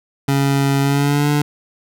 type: tone with pitch glide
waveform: 25% pulse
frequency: 138.59 to 146.83 Hz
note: C#3 to D3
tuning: 0 to 0 cents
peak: -10 dBFS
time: 0.28-1.42 s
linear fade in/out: 5 ms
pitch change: +100 cents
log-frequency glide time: 0.81-1.3 s
effects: none